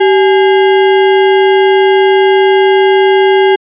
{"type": "tone with sample-and-hold", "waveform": "sine", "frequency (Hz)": 385.7, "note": "G4", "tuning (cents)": -28, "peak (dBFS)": -4, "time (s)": [0, 3.56], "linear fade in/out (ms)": 10, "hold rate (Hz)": 1225, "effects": ["resampled to 8000 Hz"]}